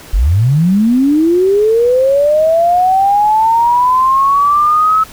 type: linear sweep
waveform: sine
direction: up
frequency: 38.89 to 1300 Hz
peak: -7 dBFS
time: 0.13-5.04 s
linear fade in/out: 10 ms
effects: pink hiss -35 dBFS RMS until 5.12 s